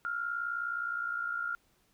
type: tone pair together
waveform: sine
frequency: 1353 / 1412.6 Hz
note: E6 / F6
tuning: +45 / +19 cents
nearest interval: minor second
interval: 74 cents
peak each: -38 / -33 dBFS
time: 0.05-1.55 s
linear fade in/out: 0 ms
effects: pink hiss -70 dBFS RMS until 1.93 s